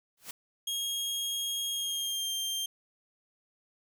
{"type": "noise with exponential growth", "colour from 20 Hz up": "white", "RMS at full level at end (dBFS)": -36, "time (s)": [0.17, 0.31], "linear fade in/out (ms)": 5, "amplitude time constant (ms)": 30}
{"type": "tone with pitch glide", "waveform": "sawtooth", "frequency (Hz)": [3264, 3177], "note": ["G#7", "G7"], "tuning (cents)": [-31, 23], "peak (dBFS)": -28, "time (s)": [0.67, 2.66], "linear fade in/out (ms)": 5, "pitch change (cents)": -46, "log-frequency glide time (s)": [1.7, 2.33]}
{"effects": []}